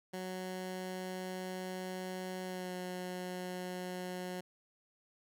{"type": "tone with pitch glide", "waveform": "15% pulse", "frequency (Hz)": [185, 181.82], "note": ["F#3", "F#3"], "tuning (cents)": [0, -30], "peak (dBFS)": -33, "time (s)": [0.13, 4.41], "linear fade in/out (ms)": 10, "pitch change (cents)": -30, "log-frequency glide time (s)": [2.44, 2.73], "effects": []}